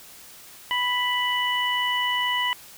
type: harmonic tone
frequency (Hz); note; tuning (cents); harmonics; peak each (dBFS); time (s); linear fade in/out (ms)
987.8; B5; 0; 1 / 2 / 3; -26 / -26 / -26; 0.71-2.53; 0
effects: white hiss -46 dBFS RMS until 2.77 s